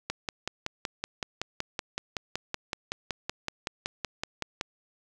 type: click train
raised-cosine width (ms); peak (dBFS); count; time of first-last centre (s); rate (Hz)
0.2; -13; 25; 0.1-4.611; 5.32
effects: none